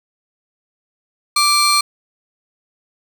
30% pulse tone pair together, 1174.7 / 4227 Hz, D6 / C8, 0 / +17 cents, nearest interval octave + minor seventh, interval 2217 cents, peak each -12 dBFS, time 1.36-1.81 s, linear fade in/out 5 ms, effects none

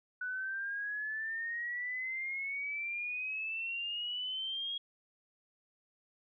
sine exponential sweep, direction up, 1480 to 3300 Hz, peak -35 dBFS, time 0.21-4.78 s, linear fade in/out 5 ms, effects none

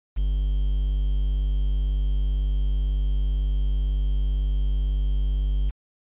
triangle tone with quantisation, 49 Hz, G1, in tune, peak -18 dBFS, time 0.16-5.71 s, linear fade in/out 20 ms, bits 8, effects resampled to 8000 Hz

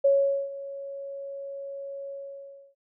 sine tone with ADSR envelope, 554.4 Hz, C#5, in tune, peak -16 dBFS, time 0.04-2.75 s, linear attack 10 ms, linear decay 440 ms, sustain -18 dB, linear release 650 ms, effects none

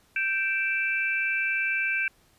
sine tone cluster, 1565 / 2341 / 2650 Hz, G6 / D7 / E7, -3 / -6 / +9 cents, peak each -28 / -27 / -31 dBFS, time 0.16-2.08 s, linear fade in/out 2 ms, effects pink hiss -62 dBFS RMS until 2.38 s + resampled to 32000 Hz

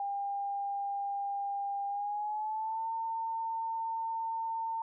sine tone with pitch glide, 801 to 904.3 Hz, G5 to A5, +37 to +47 cents, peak -32 dBFS, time 0-4.82 s, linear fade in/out 2 ms, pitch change +210 cents, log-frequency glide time 1.87-2.87 s, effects none

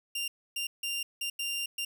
sawtooth tone bursts at uneven times, 2787 Hz, F7, 4 cents flat, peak -28 dBFS, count 6, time 0.15-0.28 / 0.56-0.67 / 0.83-1.03 / 1.21-1.3 / 1.39-1.66 / 1.78-1.85 s, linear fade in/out 5 ms, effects none

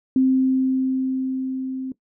sine tone with level ramp, 261.6 Hz, C4, in tune, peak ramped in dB -13 to -26 dBFS, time 0.16-1.92 s, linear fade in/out 2 ms, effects noise-tail reverb RT60 0.1 s tail -18 dB re dry

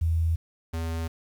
sine / square tone pair in turn, 82.1 / 82.1 Hz, E2 / E2, -6 / -6 cents, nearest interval unison, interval 0 cents, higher neither, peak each -21 / -29 dBFS, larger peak first, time 0.01-0.36 / 0.73-1.08 s, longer neither, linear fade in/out 10 ms, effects 9-bit

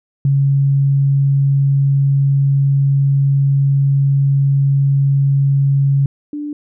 sine tone pair in turn, 138.59 / 294.9 Hz, C#3 / D4, 0 / +7 cents, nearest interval octave + minor second, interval 1307 cents, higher second, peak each -10 / -21 dBFS, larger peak first, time 0.25-6.06 / 6.33-6.53 s, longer first, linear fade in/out 2 ms, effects none

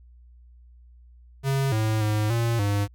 square tone with pitch steps, 136.2 / 109.3 / 106.5 / 116.6 / 101.6 Hz, C#3 / A2 / G#2 / A#2 / G#2, -30 / -11 / +44 / +1 / -38 cents, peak -22 dBFS, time 1.43-2.88 s, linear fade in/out 50 ms, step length 290 ms, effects added 60 Hz sine -48 dBFS peak until 2.94 s

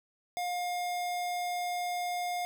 square tone, 711 Hz, F5, 31 cents sharp, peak -32 dBFS, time 0.37-2.45 s, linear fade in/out 0 ms, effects none

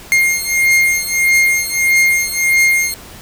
45% pulse beating tone pair, 2126 / 2127.6 Hz, C7 / C7, +27 / +28 cents, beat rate 1.6 Hz, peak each -14 dBFS, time 0.12-2.94 s, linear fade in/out 0 ms, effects pink hiss -36 dBFS RMS until 3.21 s

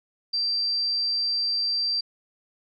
sine tone, 4699 Hz, D8, in tune, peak -22 dBFS, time 0.33-2.01 s, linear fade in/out 10 ms, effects MP3 96 kbps

